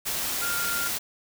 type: tone in noise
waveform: sine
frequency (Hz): 1400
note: F6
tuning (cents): +4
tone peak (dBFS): -29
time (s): 0.41-0.89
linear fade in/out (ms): 20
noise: white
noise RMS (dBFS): -29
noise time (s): 0.05-0.99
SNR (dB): -3
effects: none